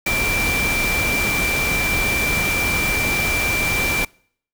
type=tone in noise; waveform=sine; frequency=2352 Hz; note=D7; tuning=2 cents sharp; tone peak=-20 dBFS; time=0.06-4.05 s; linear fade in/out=5 ms; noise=pink; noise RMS=-23 dBFS; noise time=0.06-4.05 s; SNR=0 dB; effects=noise-tail reverb RT60 0.6 s tail -26 dB re dry